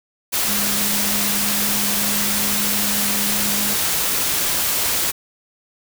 sine tone in noise, 205.3 Hz, G#3, 20 cents flat, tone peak -27 dBFS, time 0.47-3.75 s, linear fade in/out 20 ms, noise white, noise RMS -20 dBFS, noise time 0.32-5.12 s, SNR -10 dB, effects none

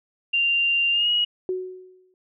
sine tone with pitch glide, 2782 to 2898 Hz, F7 to F#7, -7 to -37 cents, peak -18 dBFS, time 0.33-1.25 s, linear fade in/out 10 ms, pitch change +70 cents, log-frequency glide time 0.91-1.1 s
sine tone with exponential decay, 370 Hz, F#4, in tune, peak -21 dBFS, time 1.49-2.14 s, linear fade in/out 1 ms, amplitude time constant 140 ms
effects none

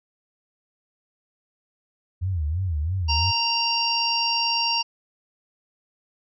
sine tone with vibrato, 84 Hz, E2, 33 cents sharp, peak -22 dBFS, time 2.21-3.32 s, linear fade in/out 20 ms, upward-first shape sine, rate 3 Hz, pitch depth 230 cents each way
harmonic tone, 929 Hz, A#5, 6 cents flat, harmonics 1 / 3 / 5 / 6, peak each -26 / -26 / -26 / -26 dBFS, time 3.08-4.83 s, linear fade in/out 20 ms
effects none

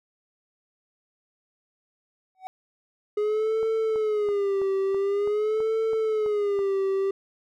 triangle tone with exponential growth, 752 Hz, F#5, 28 cents sharp, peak -28 dBFS, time 2.35-2.47 s, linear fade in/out 0 ms, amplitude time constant 24 ms
triangle tone with vibrato, 415.3 Hz, G#4, in tune, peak -20 dBFS, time 3.17-7.11 s, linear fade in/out 5 ms, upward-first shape sine, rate 0.47 Hz, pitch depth 120 cents each way
click train, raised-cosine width 1 ms, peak -27 dBFS, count 10, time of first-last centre 3.63-6.591 s, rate 3.04 Hz
effects none

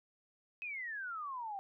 sine exponential sweep, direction down, 2574 to 764 Hz, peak -39 dBFS, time 0.62-1.59 s, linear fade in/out 0 ms, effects none

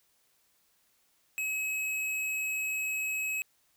square tone, 2561 Hz, D#7, 49 cents sharp, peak -31 dBFS, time 1.38-3.42 s, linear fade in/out 0 ms, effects white hiss -70 dBFS RMS until 3.76 s

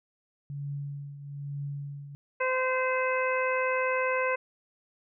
sine tone with tremolo, 142.2 Hz, C#3, 45 cents sharp, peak -31 dBFS, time 0.5-2.15 s, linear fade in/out 0 ms, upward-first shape triangle, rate 1.1 Hz, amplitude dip 70%
harmonic tone, 515 Hz, C5, 28 cents flat, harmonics 1 / 2 / 3 / 4 / 5, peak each -28 / -31 / -33 / -34 / -35 dBFS, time 2.4-4.36 s, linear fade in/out 10 ms
effects none

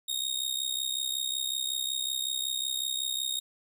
sawtooth tone with amplitude modulation, 3729 Hz, A#7, in tune, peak -23 dBFS, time 0.08-3.4 s, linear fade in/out 10 ms, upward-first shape sine, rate 65.4 Hz, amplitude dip 80%, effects none

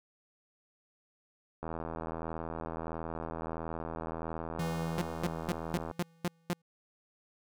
click train, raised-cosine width 1 ms, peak -24 dBFS, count 350, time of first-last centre 1.63-5.912 s, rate 81.5 Hz
square tone with exponential decay, 165.4 Hz, E3, 6 cents sharp, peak -31 dBFS, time 4.59-6.62 s, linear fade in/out 5 ms, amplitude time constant 440 ms
sawtooth tone bursts, 175.6 Hz, F3, 10 cents sharp, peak -25 dBFS, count 7, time 4.98-6.531 s, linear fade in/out 0 ms, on 33 ms, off 220 ms
effects none

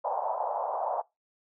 white band-pass noise, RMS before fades -31 dBFS, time 0.04-1.02 s, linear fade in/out 10 ms, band 570 to 940 Hz, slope 48 dB/octave, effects noise-tail reverb RT60 0.2 s tail -23 dB re dry

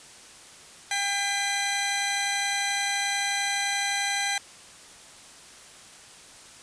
15% pulse tone pair together, 798.9 / 2013 Hz, G5 / B6, +33 / +33 cents, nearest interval octave + major third, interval 1600 cents, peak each -21 / -22 dBFS, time 0.91-4.38 s, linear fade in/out 2 ms, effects white hiss -48 dBFS RMS until 6.62 s + resampled to 22050 Hz

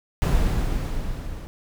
brown noise with level ramp, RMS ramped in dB -17 to -34 dBFS, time 0.22-1.47 s, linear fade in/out 0 ms, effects none

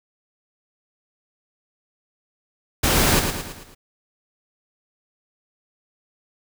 pink noise with echo, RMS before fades -18 dBFS, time 2.83-3.2 s, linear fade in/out 10 ms, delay 110 ms, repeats 5, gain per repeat -6 dB, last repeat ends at 3.75 s, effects none

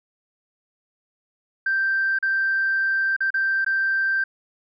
sine tone with dropouts, 1568 Hz, G6, in tune, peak -18 dBFS, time 1.66-4.24 s, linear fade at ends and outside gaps 5 ms, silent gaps 2.188-2.226 / 3.165-3.205 / 3.305-3.341 / 3.647-3.663 s, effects tanh soft clip ceiling -14 dBFS

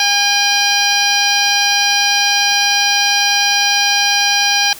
harmonic tone with a mistuned harmonic, 811 Hz, G#5, 41 cents flat, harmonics 1 / 2 / 3 / 4 / 5 / 6 / 7, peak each -19 / -19 / -19 / -19 / -19 / -19 / -19 dBFS, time 0-4.73 s, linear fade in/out 2 ms, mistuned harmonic 4, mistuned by -53 cents, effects white hiss -34 dBFS RMS until 4.79 s

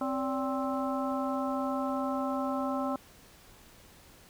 harmonic tone with a mistuned harmonic, 263.2 Hz, C4, 10 cents sharp, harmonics 1 / 2 / 3 / 4 / 5, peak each -32 / -35 / -37 / -38 / -39 dBFS, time 0.01-2.96 s, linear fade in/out 2 ms, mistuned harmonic 2, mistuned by +150 cents, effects pink hiss -56 dBFS RMS until 4.29 s

